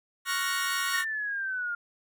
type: chord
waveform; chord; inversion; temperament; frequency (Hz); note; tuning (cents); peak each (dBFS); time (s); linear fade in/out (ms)
sawtooth; Gb major seventh; second; equal; 1108.7 / 1396.9 / 1480 / 1864.7; Db6 / F6 / Gb6 / Bb6; 0 / 0 / 0 / 0; -29 / -31 / -30 / -28; 0.25-1.05; 50
type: linear sweep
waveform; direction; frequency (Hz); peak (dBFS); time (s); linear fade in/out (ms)
sine; down; 1882 to 1400; -29; 0.88-1.75; 5
effects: none